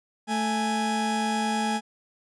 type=tone pair together; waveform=40% pulse; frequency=220 / 830.6 Hz; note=A3 / G#5; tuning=0 / 0 cents; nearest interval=octave + major seventh; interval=2300 cents; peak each=-26 dBFS; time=0.27-1.81 s; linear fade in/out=50 ms; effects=resampled to 24000 Hz